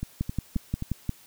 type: two click trains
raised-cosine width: 5 ms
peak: -14 / -18 dBFS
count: 6 / 4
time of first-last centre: 0.21-1.093 / 0.03-0.824 s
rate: 5.66 / 3.78 Hz
effects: white hiss -54 dBFS RMS until 1.26 s